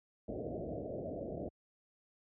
white low-pass noise, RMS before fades -41 dBFS, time 0.28-1.49 s, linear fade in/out 5 ms, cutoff 680 Hz, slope 96 dB/octave, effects high-pass 60 Hz 12 dB/octave

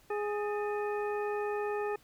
harmonic tone with a mistuned harmonic, 415.3 Hz, G#4, in tune, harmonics 1 / 2 / 3 / 4 / 6, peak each -32 / -38 / -42 / -44 / -48 dBFS, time 0.1-1.96 s, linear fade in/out 5 ms, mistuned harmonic 4, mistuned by +130 cents, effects pink hiss -63 dBFS RMS until 2.03 s

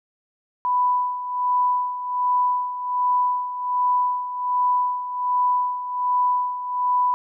sine tone with tremolo, 992 Hz, B5, 7 cents sharp, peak -16 dBFS, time 0.65-7.14 s, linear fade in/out 0 ms, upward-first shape sine, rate 1.3 Hz, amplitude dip 70%, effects none

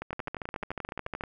two click trains, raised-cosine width 0.5 ms, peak -19 / -20 dBFS, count 16 / 15, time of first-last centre 0.13-1.209 / 0.02-1.237 s, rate 13.9 / 11.5 Hz, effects none

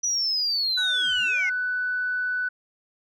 sine linear sweep, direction down, 5920 to 2065 Hz, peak -21 dBFS, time 0.03-1.5 s, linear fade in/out 10 ms
sine tone, 1492 Hz, F#6, 14 cents sharp, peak -23 dBFS, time 0.77-2.49 s, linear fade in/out 10 ms
effects tanh soft clip ceiling -17 dBFS

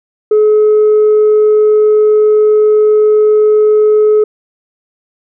sine tone, 426.2 Hz, G#4, 45 cents sharp, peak -3 dBFS, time 0.31-4.24 s, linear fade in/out 5 ms, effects tanh soft clip ceiling -3 dBFS

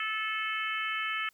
harmonic tone, 435.9 Hz, A4, 16 cents flat, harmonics 3 / 4 / 5 / 6 / 7, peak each -35 / -36 / -36 / -38 / -39 dBFS, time 0-1.29 s, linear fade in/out 2 ms, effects white hiss -68 dBFS RMS until 1.33 s

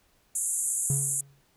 white band-pass noise, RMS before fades -29 dBFS, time 0.35-1.21 s, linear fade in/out 5 ms, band 6900 to 11000 Hz, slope 96 dB/octave
triangle tone with exponential decay, 138.59 Hz, C#3, in tune, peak -21 dBFS, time 0.9-1.41 s, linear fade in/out 2 ms, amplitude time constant 110 ms
effects pink hiss -66 dBFS RMS until 1.56 s

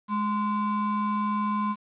triangle ring-modulated tone, 622.3 Hz, D#5, in tune, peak -19 dBFS, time 0.08-1.76 s, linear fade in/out 50 ms, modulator 413 Hz, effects resampled to 8000 Hz + 9-bit

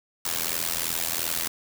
white noise with amplitude modulation, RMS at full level -24 dBFS, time 0.25-1.48 s, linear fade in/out 5 ms, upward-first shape sine, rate 82.9 Hz, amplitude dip 95%, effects none

